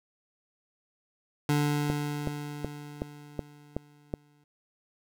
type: tone with exponential decay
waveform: 25% pulse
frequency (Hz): 146.83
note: D3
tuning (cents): 0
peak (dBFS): -19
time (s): 1.49-4.44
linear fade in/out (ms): 2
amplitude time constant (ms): 640
type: click train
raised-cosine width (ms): 2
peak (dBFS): -16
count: 7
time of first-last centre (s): 1.9-4.139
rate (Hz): 2.68
effects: none